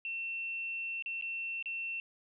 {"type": "tone with dropouts", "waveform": "sine", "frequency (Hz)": 2700, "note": "E7", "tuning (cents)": 41, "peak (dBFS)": -35, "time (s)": [0.05, 2], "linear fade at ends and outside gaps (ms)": 1, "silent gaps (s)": [[1.024, 1.06], [1.212, 1.223], [1.626, 1.658]], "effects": []}